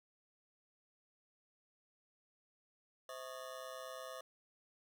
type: ring-modulated tone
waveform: 25% pulse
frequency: 584 Hz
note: D5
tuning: 10 cents flat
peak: -39 dBFS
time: 3.09-4.21 s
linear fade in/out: 2 ms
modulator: 64.4 Hz
effects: none